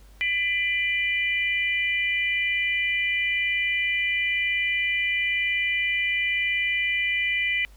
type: tone cluster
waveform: sine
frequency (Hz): 1999 / 2378 / 2981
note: B6 / D7 / F#7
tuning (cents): +20 / +21 / +12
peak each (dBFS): -25 / -25 / -32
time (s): 0.21-7.65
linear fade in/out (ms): 0
effects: added 50 Hz sine -47 dBFS peak until 7.76 s + pink hiss -58 dBFS RMS until 7.76 s